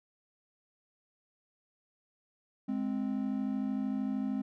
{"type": "tone pair together", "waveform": "triangle", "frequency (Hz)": [208.5, 261.6], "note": ["G#3", "C4"], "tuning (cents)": [7, 0], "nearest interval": "major third", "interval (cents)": 393, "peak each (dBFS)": [-32, -31], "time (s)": [2.68, 4.42], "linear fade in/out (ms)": 10, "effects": []}